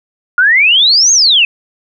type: exponential two-way sweep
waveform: sine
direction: up then down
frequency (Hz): 1396.9 to 6645 to 2523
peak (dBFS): -5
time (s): 0.38-1.45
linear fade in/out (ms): 2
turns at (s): 1.12
effects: none